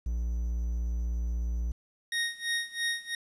triangle tone, 58.27 Hz, A#1, in tune, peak -26 dBFS, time 0.06-1.72 s, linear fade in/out 5 ms
25% pulse tone with tremolo, 1864.7 Hz, A#6, in tune, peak -23 dBFS, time 2.12-3.15 s, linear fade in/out 2 ms, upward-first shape sine, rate 3 Hz, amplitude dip 90%
effects resampled to 24000 Hz + 10-bit

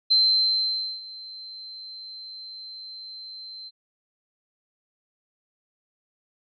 sine tone with ADSR envelope, 4102 Hz, C8, 35 cents flat, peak -15 dBFS, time 0.1-3.71 s, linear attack 16 ms, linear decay 890 ms, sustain -22 dB, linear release 38 ms, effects none

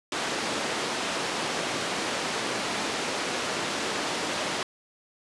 pink band-pass noise, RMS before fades -30 dBFS, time 0.12-4.63 s, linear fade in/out 2 ms, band 280 to 6300 Hz, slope 12 dB/octave, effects resampled to 24000 Hz

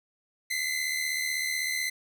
sawtooth tone pair together, 2017 / 2093 Hz, B6 / C7, +36 / 0 cents, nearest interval minor second, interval 64 cents, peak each -27 / -28 dBFS, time 0.5-1.9 s, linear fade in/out 10 ms, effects none

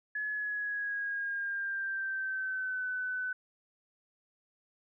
sine tone with pitch glide, 1700 to 1505.8 Hz, G#6 to F#6, +40 to +30 cents, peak -32 dBFS, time 0.15-3.33 s, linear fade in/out 5 ms, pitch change -210 cents, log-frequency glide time 0.32-2.86 s, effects none

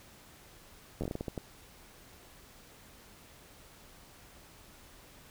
slowing click train, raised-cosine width 2 ms, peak -22 dBFS, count 10, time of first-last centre 1.01-1.378 s, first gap 11 ms, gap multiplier 1.31, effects pink hiss -56 dBFS RMS until 5.3 s

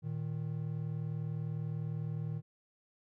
triangle tone pair together, 115.59 / 155.56 Hz, A#2 / D#3, -14 / 0 cents, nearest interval perfect fourth, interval 514 cents, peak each -36 / -35 dBFS, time 0.02-2.42 s, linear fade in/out 50 ms, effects none

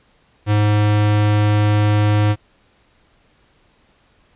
square tone, 104.8 Hz, G#2, 16 cents sharp, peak -13 dBFS, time 0.46-2.36 s, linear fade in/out 50 ms, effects pink hiss -57 dBFS RMS until 4.35 s + resampled to 8000 Hz

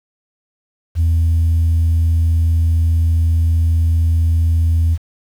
sine tone, 82.41 Hz, E2, in tune, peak -9 dBFS, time 0.95-4.98 s, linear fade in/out 50 ms, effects tanh soft clip ceiling -9 dBFS + 7-bit

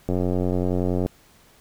click train, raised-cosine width 2 ms, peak -11 dBFS, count 89, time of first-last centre 0.09-1.061 s, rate 90.6 Hz, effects pink hiss -55 dBFS RMS until 1.6 s

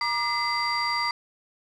sine tone cluster, 950 / 1195 / 2039 / 4712 Hz, A#5 / D6 / C7 / D8, +33 / +30 / -45 / +5 cents, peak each -28 dBFS, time 0.01-1.11 s, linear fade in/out 2 ms, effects tanh soft clip ceiling -18 dBFS

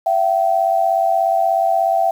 sine tone pair together, 671.3 / 768 Hz, E5 / G5, +31 / -36 cents, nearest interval major second, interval 233 cents, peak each -16 dBFS, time 0.06-2.11 s, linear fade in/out 5 ms, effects 7-bit

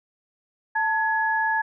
sine tone pair together, 885.9 / 1685 Hz, A5 / G#6, +12 / +25 cents, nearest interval major seventh, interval 1113 cents, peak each -23 dBFS, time 0.75-1.62 s, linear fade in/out 10 ms, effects none

